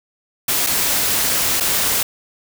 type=noise with dropouts; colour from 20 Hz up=white; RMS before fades=-18 dBFS; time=0.48-2.03 s; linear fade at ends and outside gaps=5 ms; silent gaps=0.665-0.669 / 1.601-1.606 s; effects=none